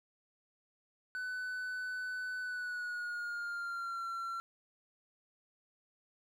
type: tone with pitch glide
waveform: triangle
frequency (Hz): 1500 to 1359.7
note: F#6 to F6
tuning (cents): +23 to -47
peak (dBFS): -35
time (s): 1.15-4.4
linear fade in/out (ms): 0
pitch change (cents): -170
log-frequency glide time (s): 2.41-4.06
effects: none